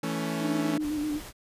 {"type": "chord", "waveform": "sawtooth", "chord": "A major", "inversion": "second", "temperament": "equal with one note detuned", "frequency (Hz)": [164.81, 220, 279.4], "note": ["E3", "A3", "C#4"], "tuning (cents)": [0, 0, 14], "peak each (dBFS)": -29, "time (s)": [0.03, 0.78], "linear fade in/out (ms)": 5}
{"type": "tone with vibrato", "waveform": "sine", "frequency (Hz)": 300, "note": "D4", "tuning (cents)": 37, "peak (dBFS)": -27, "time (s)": [0.4, 1.21], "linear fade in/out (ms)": 50, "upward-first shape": "square", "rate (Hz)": 7.9, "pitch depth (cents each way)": 33}
{"type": "noise", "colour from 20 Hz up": "pink", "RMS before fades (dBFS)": -42, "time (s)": [0.79, 1.33], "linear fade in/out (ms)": 50}
{"effects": ["resampled to 32000 Hz"]}